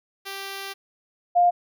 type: tone pair in turn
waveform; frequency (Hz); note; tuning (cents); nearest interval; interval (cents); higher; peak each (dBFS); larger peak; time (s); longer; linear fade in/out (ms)
5% pulse / sine; 392 / 704.7; G4 / F5; 0 / +15; minor seventh; 1015; second; -21 / -14; second; 0.25-0.74 / 1.35-1.51; first; 20
effects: none